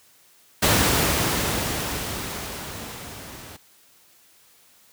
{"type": "noise with level ramp", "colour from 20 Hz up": "pink", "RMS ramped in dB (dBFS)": [-17, -41], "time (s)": [0.62, 3.57], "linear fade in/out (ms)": 10, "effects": ["white hiss -56 dBFS RMS until 4.92 s", "high-pass 60 Hz 12 dB/octave"]}